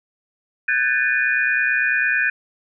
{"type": "tone cluster", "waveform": "sine", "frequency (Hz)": [1511, 1631, 1760, 2457], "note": ["F#6", "G#6", "A6", "D#7"], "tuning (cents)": [36, -32, 0, -22], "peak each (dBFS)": -22, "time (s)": [0.68, 2.3], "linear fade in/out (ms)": 5, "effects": []}